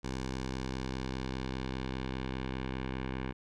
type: tone with low-pass filter sweep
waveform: 10% pulse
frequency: 65 Hz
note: C2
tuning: 11 cents flat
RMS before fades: -37 dBFS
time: 0.03-3.33 s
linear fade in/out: 20 ms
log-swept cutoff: 6600 to 2500 Hz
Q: 1.3
effects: none